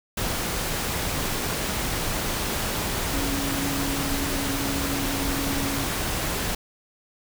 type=tone in noise; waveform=sine; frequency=277.2 Hz; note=C#4; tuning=in tune; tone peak=-29 dBFS; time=3.13-5.84 s; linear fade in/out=5 ms; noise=pink; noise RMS=-27 dBFS; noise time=0.17-6.55 s; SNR=-5 dB; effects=none